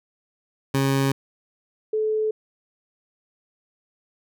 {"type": "tone pair in turn", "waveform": ["20% pulse", "sine"], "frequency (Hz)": [136.4, 433], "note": ["C#3", "A4"], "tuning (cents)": [-28, -28], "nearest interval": "octave + minor sixth", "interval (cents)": 2000, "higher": "second", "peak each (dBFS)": [-14, -20], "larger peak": "first", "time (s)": [[0.74, 1.12], [1.93, 2.31]], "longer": "neither", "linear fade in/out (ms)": 5, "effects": []}